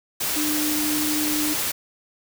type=tone in noise; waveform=sine; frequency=302 Hz; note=D4; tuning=48 cents sharp; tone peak=-24 dBFS; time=0.36-1.54 s; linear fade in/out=10 ms; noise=white; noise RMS=-25 dBFS; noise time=0.2-1.72 s; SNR=-2 dB; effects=none